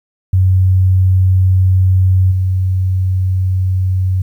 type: tone with level steps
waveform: sine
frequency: 93.3 Hz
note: F#2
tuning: 15 cents sharp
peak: -7 / -11 dBFS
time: 0.33-4.22 s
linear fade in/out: 5 ms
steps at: 2.31 s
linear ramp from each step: 10 ms
effects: 8-bit

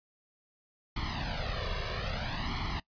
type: noise with flanger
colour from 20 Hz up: pink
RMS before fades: -34 dBFS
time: 0.96-2.8 s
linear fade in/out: 5 ms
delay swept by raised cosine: 0.93 to 1.8 ms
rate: 0.61 Hz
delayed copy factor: +0.85
effects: noise-tail reverb RT60 0.1 s tail -22 dB re dry + resampled to 11025 Hz

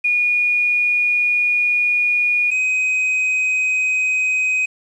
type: tone pair in turn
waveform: sine / triangle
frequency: 2446 / 2516 Hz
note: D#7 / D#7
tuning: -30 / +19 cents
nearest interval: unison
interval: 49 cents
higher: second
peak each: -14 dBFS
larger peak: neither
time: 0.04-2.51 / 2.51-4.66 s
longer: first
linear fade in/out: 10 ms
effects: resampled to 24000 Hz + 8-bit

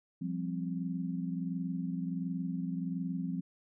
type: chord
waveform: sine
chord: F suspended second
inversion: none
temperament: equal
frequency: 174.61 / 196 / 261.6 Hz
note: F3 / G3 / C4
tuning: 0 / 0 / 0 cents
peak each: -35 / -40 / -38 dBFS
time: 0.21-3.41 s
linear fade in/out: 10 ms
effects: none

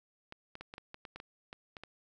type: clicks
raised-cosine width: 0.3 ms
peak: -29 dBFS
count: 12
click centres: 0.324 / 0.554 / 0.61 / 0.739 / 0.781 / 0.944 / 1.052 / 1.16 / 1.201 / 1.529 / 1.768 / 1.836 s
effects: none

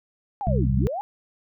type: linear two-way sweep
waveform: sine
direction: down then up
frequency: 851 to 53.1 to 851 Hz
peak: -26 dBFS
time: 0.41-1.01 s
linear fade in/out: 0 ms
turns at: 0.73 s
type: harmonic tone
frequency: 65.41 Hz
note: C2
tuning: in tune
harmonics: 1 / 2 / 3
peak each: -23 / -22 / -26 dBFS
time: 0.47-0.87 s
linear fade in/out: 0 ms
effects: none

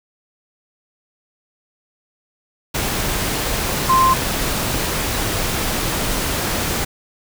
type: tone in noise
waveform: sine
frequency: 1046.5 Hz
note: C6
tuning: in tune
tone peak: -11 dBFS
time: 3.89-4.14 s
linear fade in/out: 10 ms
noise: pink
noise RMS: -21 dBFS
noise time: 2.74-6.85 s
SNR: +7 dB
effects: none

